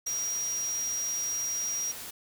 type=tone in noise; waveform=sine; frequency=5720 Hz; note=F8; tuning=41 cents sharp; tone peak=-29 dBFS; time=0.06-1.92 s; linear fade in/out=10 ms; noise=white; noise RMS=-41 dBFS; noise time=0.06-2.11 s; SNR=+9 dB; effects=none